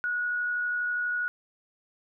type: tone with amplitude modulation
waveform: sine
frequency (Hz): 1458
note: F#6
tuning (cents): -26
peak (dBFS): -25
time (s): 0.04-1.28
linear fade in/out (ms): 0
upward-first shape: sine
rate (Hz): 72.3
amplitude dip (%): 25
effects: none